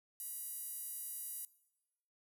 sawtooth tone with high-pass filter, 970 Hz, B5, 31 cents flat, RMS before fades -45 dBFS, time 0.2-1.45 s, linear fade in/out 0 ms, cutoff 11000 Hz, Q 2.4, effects noise-tail reverb RT60 1.0 s tail -21 dB re dry

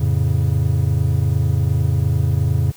triangle chord, F augmented, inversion none, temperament equal, 87.31 / 110 / 138.59 Hz, F2 / A2 / C#3, 0 / 0 / 0 cents, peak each -17 dBFS, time 0-2.72 s, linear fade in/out 10 ms, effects white hiss -46 dBFS RMS until 2.76 s

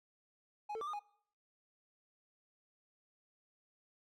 triangle tone with pitch steps, 835 / 445 / 1171 / 1224 / 827 Hz, G#5 / A4 / D6 / D#6 / G#5, +9 / +20 / -5 / -29 / -8 cents, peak -37 dBFS, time 0.69-0.995 s, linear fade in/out 10 ms, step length 61 ms, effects noise-tail reverb RT60 0.6 s tail -22 dB re dry

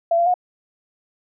sine tone with pitch steps, 675 / 687 / 722 Hz, E5 / F5 / F#5, +41 / -29 / -43 cents, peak -14 dBFS, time 0.11-0.341 s, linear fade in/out 5 ms, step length 77 ms, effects none

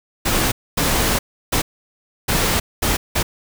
pink noise bursts at uneven times, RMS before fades -18 dBFS, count 6, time 0.25-0.52 / 0.77-1.19 / 1.52-1.62 / 2.28-2.6 / 2.82-2.97 / 3.15-3.23 s, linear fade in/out 10 ms, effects none

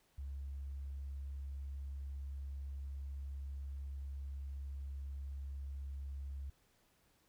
sine tone, 69 Hz, C#2, 7 cents flat, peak -40 dBFS, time 0.18-6.5 s, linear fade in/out 5 ms, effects tanh soft clip ceiling -37 dBFS + pink hiss -73 dBFS RMS until 7.28 s

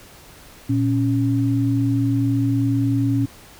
sine tone pair together, 116.55 / 277.2 Hz, A#2 / C#4, 0 / 0 cents, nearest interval octave + minor third, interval 1500 cents, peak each -19 dBFS, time 0.69-3.26 s, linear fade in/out 10 ms, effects pink hiss -45 dBFS RMS until 3.59 s

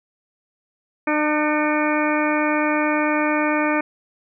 harmonic tone with a mistuned harmonic, 301.5 Hz, D4, 46 cents sharp, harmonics 1 / 2 / 3 / 4 / 5 / 6 / 7 / 8, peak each -21 / -24 / -26 / -27 / -28 / -29 / -29 / -30 dBFS, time 1.07-3.81 s, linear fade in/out 5 ms, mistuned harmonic 7, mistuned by +81 cents, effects none

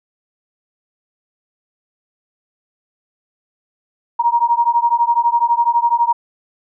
sine beating tone pair, 937 / 949 Hz, A#5 / A#5, +9 / +31 cents, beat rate 12 Hz, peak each -15 dBFS, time 4.19-6.13 s, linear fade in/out 10 ms, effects none

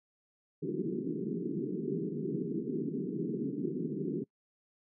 white band-pass noise, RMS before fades -35 dBFS, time 0.62-4.24 s, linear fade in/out 10 ms, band 140 to 420 Hz, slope 96 dB/octave, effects noise-tail reverb RT60 0.1 s tail -23 dB re dry

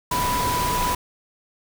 sine tone in noise, 987.8 Hz, B5, in tune, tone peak -22 dBFS, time 0.11-0.95 s, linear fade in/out 5 ms, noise pink, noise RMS -26 dBFS, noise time 0.11-0.95 s, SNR +1 dB, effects none

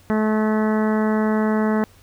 harmonic tone, 216 Hz, A3, 32 cents flat, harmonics 1 / 2 / 3 / 4 / 5 / 6 / 7 / 8 / 9, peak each -18 / -24 / -28 / -30 / -32 / -34 / -35 / -36 / -37 dBFS, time 0.1-1.84 s, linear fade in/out 0 ms, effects added 94 Hz sine -52 dBFS peak until 2.02 s + pink hiss -53 dBFS RMS until 2.02 s

